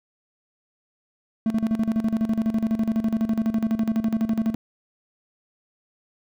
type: tone with tremolo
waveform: triangle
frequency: 222.1 Hz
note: A3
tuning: 16 cents sharp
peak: -16 dBFS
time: 1.46-4.55 s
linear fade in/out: 2 ms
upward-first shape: square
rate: 12 Hz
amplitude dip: 75%
effects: none